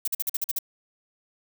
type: noise bursts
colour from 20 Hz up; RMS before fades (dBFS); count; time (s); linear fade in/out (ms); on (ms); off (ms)
violet; -26; 8; 0.05-0.588; 5; 27; 46
effects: none